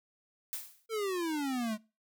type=noise with exponential decay; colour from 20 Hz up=blue; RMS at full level=-35 dBFS; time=0.53-0.86 s; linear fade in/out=0 ms; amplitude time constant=70 ms
type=exponential sweep; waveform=square; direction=down; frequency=458.4 to 207.7 Hz; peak=-32 dBFS; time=0.89-1.78 s; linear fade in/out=50 ms
effects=noise-tail reverb RT60 0.3 s tail -23 dB re dry